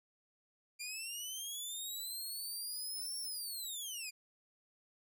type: linear two-way sweep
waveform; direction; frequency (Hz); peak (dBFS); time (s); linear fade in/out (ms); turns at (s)
15% pulse; up then down; 2376 to 5490 to 2376; -34; 0.79-4.11; 20; 3.19
effects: none